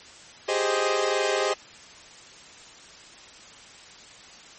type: chord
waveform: sawtooth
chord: Ab major seventh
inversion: third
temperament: equal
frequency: 392 / 415.3 / 523.3 / 622.3 Hz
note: G4 / Ab4 / C5 / Eb5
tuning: 0 / 0 / 0 / 0 cents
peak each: -24 dBFS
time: 0.48-1.54 s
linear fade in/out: 10 ms
effects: white hiss -47 dBFS RMS until 4.58 s + MP3 32 kbps